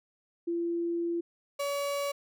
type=tone pair in turn; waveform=sine / 35% pulse; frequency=340.6 / 566.6 Hz; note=F4 / C#5; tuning=-43 / +38 cents; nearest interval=major sixth; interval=881 cents; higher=second; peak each=-28 dBFS; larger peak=neither; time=0.47-1.21 / 1.59-2.12 s; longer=first; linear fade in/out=10 ms; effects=none